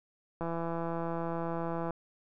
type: click train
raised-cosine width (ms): 1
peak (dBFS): -22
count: 251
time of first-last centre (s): 0.41-1.907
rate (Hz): 167
effects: none